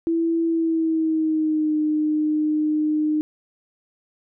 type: tone with pitch glide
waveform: sine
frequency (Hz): 331.2 to 305.5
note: E4 to D#4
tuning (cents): +8 to -32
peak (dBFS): -18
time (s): 0.07-3.21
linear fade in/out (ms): 0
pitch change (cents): -140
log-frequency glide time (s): 0.45-1.76
effects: none